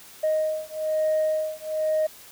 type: beating tone pair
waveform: sine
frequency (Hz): 622.3 / 623.4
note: D#5 / D#5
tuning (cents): 0 / +3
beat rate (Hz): 1.1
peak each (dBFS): -24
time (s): 0.23-2.07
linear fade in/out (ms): 10
effects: tanh soft clip ceiling -17 dBFS + white hiss -47 dBFS RMS until 2.31 s